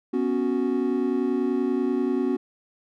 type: chord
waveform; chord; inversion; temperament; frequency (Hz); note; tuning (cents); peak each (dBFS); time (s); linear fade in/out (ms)
triangle; B suspended second; none; equal; 246.9 / 277.2 / 370; B3 / C#4 / F#4; 0 / 0 / 0; -24; 0.13-2.37; 10
effects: none